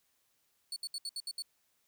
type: tone bursts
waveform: 35% pulse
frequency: 4435 Hz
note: C#8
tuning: in tune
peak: -35 dBFS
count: 7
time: 0.72-1.422 s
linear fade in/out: 2 ms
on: 42 ms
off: 68 ms
effects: white hiss -75 dBFS RMS until 1.87 s